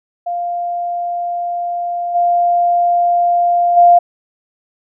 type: tone with level steps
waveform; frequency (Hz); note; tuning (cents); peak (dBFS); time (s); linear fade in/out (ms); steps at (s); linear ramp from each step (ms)
sine; 698.5; F5; 0; -17 / -10 / -4; 0.26-3.99; 10; 2.14 / 3.76; 20
effects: none